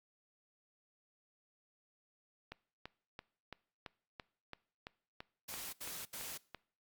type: click train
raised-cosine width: 0.3 ms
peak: -29 dBFS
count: 13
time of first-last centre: 2.52-6.547 s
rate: 2.98 Hz
type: noise bursts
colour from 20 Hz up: white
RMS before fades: -45 dBFS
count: 3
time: 5.48-6.378 s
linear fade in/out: 10 ms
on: 250 ms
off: 74 ms
effects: noise-tail reverb RT60 0.5 s tail -22 dB re dry + Opus 48 kbps